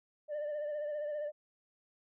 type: tone with vibrato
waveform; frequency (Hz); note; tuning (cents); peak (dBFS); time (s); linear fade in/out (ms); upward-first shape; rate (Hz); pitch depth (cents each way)
sine; 595; D5; +22; -32; 0.28-1.32; 50; sine; 15; 41
effects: tanh soft clip ceiling -34 dBFS